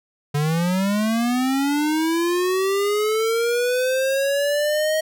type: linear sweep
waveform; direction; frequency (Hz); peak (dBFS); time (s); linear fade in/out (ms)
square; up; 142.9 to 632; -19; 0.34-5.01; 10
effects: none